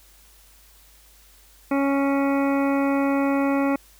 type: harmonic tone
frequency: 277.2 Hz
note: C#4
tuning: in tune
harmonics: 1 / 2 / 3 / 4 / 5 / 7 / 8 / 9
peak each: -20 / -26 / -30 / -32 / -34 / -37 / -38 / -39 dBFS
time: 1.71-3.76 s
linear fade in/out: 5 ms
effects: added 50 Hz sine -54 dBFS peak until 3.99 s + white hiss -54 dBFS RMS until 3.99 s